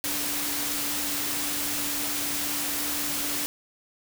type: tone in noise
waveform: sine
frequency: 290.4 Hz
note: D4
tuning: 19 cents flat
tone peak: -38 dBFS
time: 0.04-3.46 s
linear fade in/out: 0 ms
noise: white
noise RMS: -29 dBFS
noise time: 0.04-3.46 s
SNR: -12 dB
effects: none